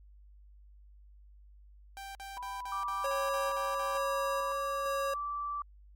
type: tone bursts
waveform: sawtooth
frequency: 785 Hz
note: G5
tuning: 2 cents sharp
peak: -38 dBFS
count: 9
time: 1.97-3.974 s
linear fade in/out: 0 ms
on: 180 ms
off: 48 ms
type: tone with vibrato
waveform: sine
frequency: 983 Hz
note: B5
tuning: 8 cents flat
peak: -38 dBFS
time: 2.37-4.52 s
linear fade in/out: 0 ms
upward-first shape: sine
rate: 1.5 Hz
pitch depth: 16 cents each way
type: tone with pitch glide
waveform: sine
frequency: 1174.7 to 1163.9 Hz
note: D6 to D6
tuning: 0 to -16 cents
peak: -33 dBFS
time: 2.72-5.62 s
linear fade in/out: 2 ms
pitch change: -16 cents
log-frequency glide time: 3-4.62 s
type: tone with tremolo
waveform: square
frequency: 550 Hz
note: C#5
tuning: 14 cents flat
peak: -33 dBFS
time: 3.04-5.14 s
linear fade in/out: 5 ms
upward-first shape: square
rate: 1.1 Hz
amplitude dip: 30%
effects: added 50 Hz sine -53 dBFS peak until 5.95 s + MP3 64 kbps